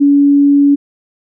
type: tone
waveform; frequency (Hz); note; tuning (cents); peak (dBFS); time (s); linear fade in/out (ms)
sine; 283.9; C#4; +41; -5; 0-0.76; 20
effects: none